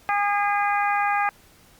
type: harmonic tone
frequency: 407.7 Hz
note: G#4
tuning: 32 cents flat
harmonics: 2 / 3 / 4 / 5 / 6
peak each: -22 / -26 / -28 / -30 / -32 dBFS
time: 0.09-1.29 s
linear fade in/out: 0 ms
effects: pink hiss -54 dBFS RMS until 1.79 s + Opus 48 kbps